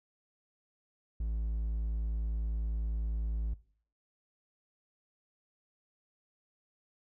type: tone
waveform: triangle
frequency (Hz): 55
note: A1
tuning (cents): 0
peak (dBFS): -29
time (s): 1.2-3.54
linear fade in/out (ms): 5
effects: noise-tail reverb RT60 0.5 s tail -19 dB re dry